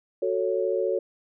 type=chord; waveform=sine; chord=F# minor; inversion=none; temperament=just; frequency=370 / 444 / 555 Hz; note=F#4 / A4 / C#5; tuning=0 / +16 / +2 cents; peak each=-27 dBFS; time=0.22-0.99 s; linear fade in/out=5 ms; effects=none